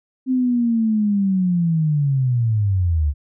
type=linear sweep; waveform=sine; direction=down; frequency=261.6 to 69.3 Hz; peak=-15 dBFS; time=0.26-3.14 s; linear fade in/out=50 ms; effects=none